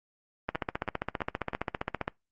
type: two click trains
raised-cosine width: 0.5 ms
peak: -14 / -18 dBFS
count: 25 / 4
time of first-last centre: 0.49-2.079 / 0.55-1.534 s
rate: 15.1 / 3.05 Hz
effects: noise-tail reverb RT60 0.2 s tail -25 dB re dry + Opus 32 kbps